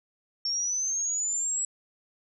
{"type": "linear sweep", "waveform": "sine", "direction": "up", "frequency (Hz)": [5440, 7790], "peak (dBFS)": -26, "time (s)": [0.45, 1.65], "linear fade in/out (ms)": 2, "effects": []}